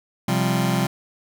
sawtooth chord, C suspended fourth, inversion none, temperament just, 130.81 / 174.42 / 196.22 Hz, C3 / F3 / G3, 0 / -2 / +2 cents, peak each -19 dBFS, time 0.28-0.87 s, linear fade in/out 5 ms, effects 8-bit

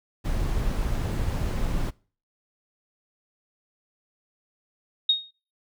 brown noise, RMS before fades -26 dBFS, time 0.24-1.91 s, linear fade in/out 20 ms
sine tone with exponential decay, 3729 Hz, A#7, in tune, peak -14 dBFS, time 5.09-5.31 s, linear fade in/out 5 ms, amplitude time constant 46 ms
effects noise-tail reverb RT60 0.4 s tail -23 dB re dry

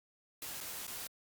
white noise with dropouts, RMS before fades -43 dBFS, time 0.42-1.07 s, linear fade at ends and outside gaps 1 ms, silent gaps 0.605-0.61 / 0.868-0.878 s, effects Opus 48 kbps

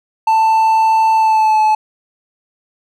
triangle tone with pitch glide, 886 to 862.8 Hz, A5 to A5, +12 to -34 cents, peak -7 dBFS, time 0.27-1.75 s, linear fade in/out 5 ms, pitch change -46 cents, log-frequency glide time 1.14-1.61 s, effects none

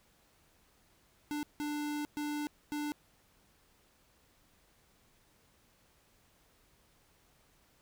square tone bursts at uneven times, 295.9 Hz, D4, 13 cents sharp, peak -35 dBFS, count 4, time 1.31-1.43 / 1.6-2.05 / 2.17-2.47 / 2.72-2.92 s, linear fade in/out 0 ms, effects pink hiss -68 dBFS RMS until 7.81 s

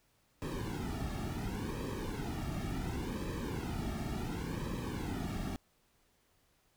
brown noise with flanger, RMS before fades -38 dBFS, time 0.42-5.56 s, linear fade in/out 0 ms, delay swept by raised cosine 1.4 to 2.01 ms, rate 0.7 Hz, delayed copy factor -0.85, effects pink hiss -72 dBFS RMS until 6.76 s

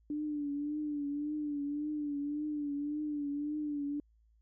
sine tone with vibrato, 293.7 Hz, D4, in tune, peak -33 dBFS, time 0.1-4 s, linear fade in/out 2 ms, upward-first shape triangle, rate 1.8 Hz, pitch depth 62 cents each way, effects added 55 Hz sine -64 dBFS peak until 4.41 s

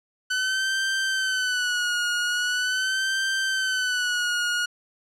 sawtooth tone with vibrato, 1500 Hz, F#6, 23 cents sharp, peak -19 dBFS, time 0.3-4.66 s, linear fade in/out 10 ms, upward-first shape sine, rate 0.42 Hz, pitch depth 73 cents each way, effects low-pass 8000 Hz 12 dB/octave

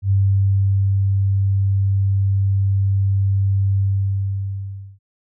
sine tone with ADSR envelope, 98 Hz, G2, in tune, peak -12 dBFS, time 0.02-4.99 s, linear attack 88 ms, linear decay 890 ms, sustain -2 dB, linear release 1200 ms, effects none

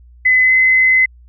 sine tone with pitch glide, 2022 to 2042 Hz, B6 to C7, +40 to -43 cents, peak -8 dBFS, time 0.25-1.06 s, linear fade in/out 10 ms, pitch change +17 cents, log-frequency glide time 0.45-0.51 s, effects added 60 Hz sine -40 dBFS peak until 1.28 s

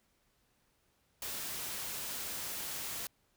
white noise, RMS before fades -40 dBFS, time 1.22-3.07 s, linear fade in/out 2 ms, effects pink hiss -74 dBFS RMS until 3.36 s

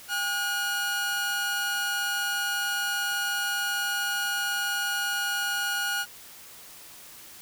sawtooth tone pair together, 803.2 / 1442 Hz, G5 / F#6, +42 / -45 cents, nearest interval minor seventh, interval 1013 cents, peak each -32 / -23 dBFS, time 0.08-6.06 s, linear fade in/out 50 ms, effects white hiss -47 dBFS RMS until 7.41 s

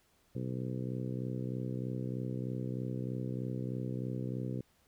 harmonic tone, 63.2 Hz, B1, 41 cents sharp, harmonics 2 / 3 / 4 / 5 / 6 / 7 / 8, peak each -37 / -41 / -43 / -45 / -47 / -48 / -49 dBFS, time 0.35-4.61 s, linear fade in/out 5 ms, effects pink hiss -70 dBFS RMS until 4.87 s

